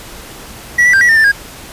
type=tone with pitch steps; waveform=triangle; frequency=1938 / 1966 / 1582 / 1935 / 1808 / 1775 / 1632 Hz; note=B6 / B6 / G6 / B6 / A6 / A6 / G#6; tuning=-33 / -8 / +15 / -36 / +47 / +15 / -31 cents; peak=-4 dBFS; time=0.78-1.319 s; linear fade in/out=10 ms; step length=77 ms; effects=pink hiss -32 dBFS RMS until 1.72 s + resampled to 32000 Hz